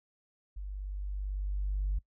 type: tone with level ramp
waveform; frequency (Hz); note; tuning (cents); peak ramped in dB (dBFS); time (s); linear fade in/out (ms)
sine; 49; G1; 0; -37 to -26; 0.56-1.99; 10
effects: noise-tail reverb RT60 0.1 s tail -21 dB re dry + tanh soft clip ceiling -24 dBFS